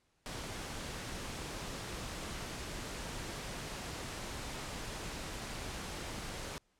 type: noise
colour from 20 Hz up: pink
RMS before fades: -42 dBFS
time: 0.26-6.58 s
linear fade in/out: 0 ms
effects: pink hiss -75 dBFS RMS until 6.79 s + low-pass 9000 Hz 12 dB/octave